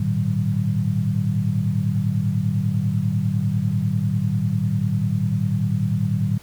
sine tone cluster, 105.8 / 115.9 / 151.2 / 189.8 Hz, G#2 / A#2 / D#3 / F#3, +33 / -10 / -49 / +44 cents, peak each -24 dBFS, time 0-6.38 s, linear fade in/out 5 ms, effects pink hiss -48 dBFS RMS until 6.42 s

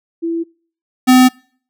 sine / square tone pair in turn, 333.2 / 254.8 Hz, E4 / C4, +19 / -46 cents, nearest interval perfect fourth, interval 465 cents, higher first, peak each -16 / -6 dBFS, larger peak second, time 0.22-0.44 / 1.07-1.29 s, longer neither, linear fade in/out 20 ms, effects noise-tail reverb RT60 0.5 s tail -26 dB re dry

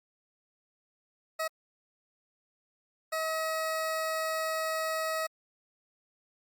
20% pulse tone bursts at uneven times, 638 Hz, D#5, 43 cents sharp, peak -25 dBFS, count 2, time 1.39-1.48 / 3.12-5.27 s, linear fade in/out 10 ms, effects Opus 48 kbps

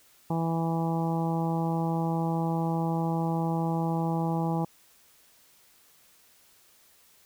harmonic tone, 164.81 Hz, E3, in tune, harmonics 1 / 2 / 3 / 4 / 5 / 6 / 7, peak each -27 / -33 / -37 / -39 / -33 / -40 / -45 dBFS, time 0.3-4.65 s, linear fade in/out 5 ms, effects white hiss -60 dBFS RMS until 7.25 s

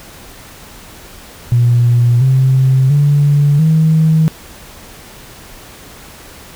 sine tone with pitch steps, 120.1 / 131.73 / 144.48 / 158.47 Hz, B2 / C3 / D3 / D#3, -48 / +12 / -28 / +32 cents, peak -6 dBFS, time 1.52-4.28 s, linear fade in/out 0 ms, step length 690 ms, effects tanh soft clip ceiling -2 dBFS + pink hiss -36 dBFS RMS until 6.55 s

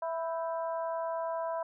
harmonic tone with a mistuned harmonic, 329.6 Hz, E4, in tune, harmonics 2 / 3 / 4 / 5, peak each -33 / -36 / -47 / -50 dBFS, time 0.02-1.63 s, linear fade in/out 5 ms, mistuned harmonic 5, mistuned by -78 cents, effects none

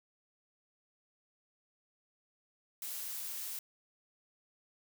blue noise, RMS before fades -41 dBFS, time 2.82-3.59 s, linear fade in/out 2 ms, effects none

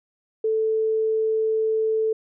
sine tone, 440 Hz, A4, in tune, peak -19 dBFS, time 0.44-2.13 s, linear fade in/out 5 ms, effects none

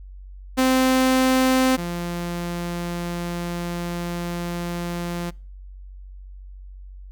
sawtooth tone pair in turn, 259.6 / 173.26 Hz, C4 / F3, -13 / -13 cents, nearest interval perfect fifth, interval 700 cents, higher first, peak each -12 / -22 dBFS, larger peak first, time 0.57-1.77 / 1.77-5.31 s, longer second, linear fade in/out 20 ms, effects noise-tail reverb RT60 0.4 s tail -26 dB re dry + added 47 Hz sine -37 dBFS peak until 7.11 s

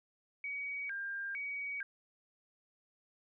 sine tone with vibrato, 1900 Hz, A#6, 33 cents sharp, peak -37 dBFS, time 0.44-1.83 s, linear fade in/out 2 ms, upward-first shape square, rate 1.1 Hz, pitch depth 300 cents each way, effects none

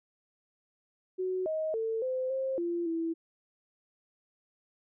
sine tone with pitch steps, 371.1 / 629 / 447.7 / 515 / 530 / 343.7 / 329.5 Hz, F#4 / D#5 / A4 / C5 / C5 / F4 / E4, +5 / +19 / +30 / -28 / +22 / -28 / -1 cents, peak -29 dBFS, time 1.18-3.14 s, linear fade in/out 20 ms, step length 280 ms, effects none

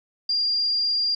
sine tone, 4792 Hz, D8, 34 cents sharp, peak -20 dBFS, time 0.29-1.15 s, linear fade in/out 5 ms, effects none

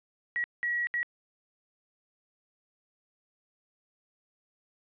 sine tone bursts at uneven times, 1918 Hz, A#6, 49 cents sharp, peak -27 dBFS, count 3, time 0.36-0.44 / 0.63-0.87 / 0.94-1.03 s, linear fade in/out 0 ms, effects resampled to 8000 Hz + 11-bit

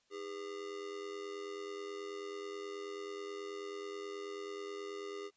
square tone with amplitude modulation, 404.3 Hz, G#4, 46 cents flat, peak -39 dBFS, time 0.1-5.31 s, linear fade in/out 50 ms, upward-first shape sine, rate 89.3 Hz, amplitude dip 70%, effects white hiss -75 dBFS RMS until 5.36 s + resampled to 16000 Hz

